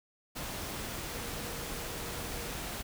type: tone in noise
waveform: sine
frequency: 472.3 Hz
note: A#4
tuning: 23 cents sharp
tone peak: -49 dBFS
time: 1.07-2.55 s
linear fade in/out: 20 ms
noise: pink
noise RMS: -39 dBFS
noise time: 0.35-2.83 s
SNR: -13 dB
effects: none